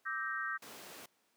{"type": "chord", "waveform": "sine", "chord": "E half-diminished seventh", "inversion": "third", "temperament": "equal with one note detuned", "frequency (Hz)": [1174.7, 1297.4, 1568, 1864.7], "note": ["D6", "E6", "G6", "Bb6"], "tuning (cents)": [0, -28, 0, 0], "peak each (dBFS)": [-44, -42, -38, -41], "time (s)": [0.05, 0.58], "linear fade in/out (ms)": 20}
{"type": "noise", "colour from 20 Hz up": "pink", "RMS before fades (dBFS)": -49, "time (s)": [0.62, 1.06], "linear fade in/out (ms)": 5}
{"effects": ["pink hiss -74 dBFS RMS until 1.36 s", "high-pass 300 Hz 12 dB/octave"]}